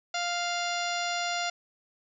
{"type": "harmonic tone with a mistuned harmonic", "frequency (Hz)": 698.5, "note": "F5", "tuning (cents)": 0, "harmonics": [1, 2, 3, 4, 5, 6, 7, 8, 10], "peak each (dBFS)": [-32, -35, -37, -38, -39, -40, -40, -41, -42], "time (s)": [0.14, 1.5], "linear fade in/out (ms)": 5, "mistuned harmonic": 8, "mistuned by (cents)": 33, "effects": []}